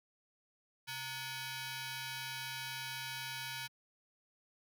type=ring-modulated tone; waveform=10% pulse; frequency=794 Hz; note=G5; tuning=22 cents sharp; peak=-29 dBFS; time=0.87-3.68 s; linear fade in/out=20 ms; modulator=664 Hz; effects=high-pass 150 Hz 12 dB/octave